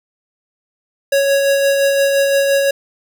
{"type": "tone with tremolo", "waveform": "square", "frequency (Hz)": 554.4, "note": "C#5", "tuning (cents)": 0, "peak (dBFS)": -11, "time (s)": [1.12, 2.71], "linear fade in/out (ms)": 5, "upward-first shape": "sine", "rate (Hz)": 5.8, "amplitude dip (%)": 30, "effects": []}